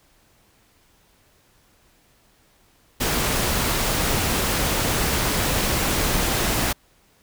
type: noise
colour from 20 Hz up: pink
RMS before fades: -22 dBFS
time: 3-6.73 s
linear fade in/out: 10 ms
effects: pink hiss -59 dBFS RMS until 7.22 s